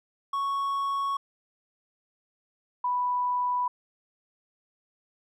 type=tone pair in turn; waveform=triangle / sine; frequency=1108.7 / 987.7 Hz; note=C#6 / B5; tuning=0 / 0 cents; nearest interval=major second; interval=200 cents; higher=first; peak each=-24 dBFS; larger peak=neither; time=0.33-1.17 / 2.84-3.68 s; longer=neither; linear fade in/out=5 ms; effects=none